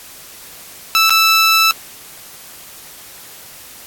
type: tone with dropouts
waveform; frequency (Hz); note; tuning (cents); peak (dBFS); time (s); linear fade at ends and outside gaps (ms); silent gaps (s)
15% pulse; 1318.5; E6; 0; -3; 0.95-1.71; 0; 1.096-1.105
effects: white hiss -37 dBFS RMS until 3.86 s + AAC 64 kbps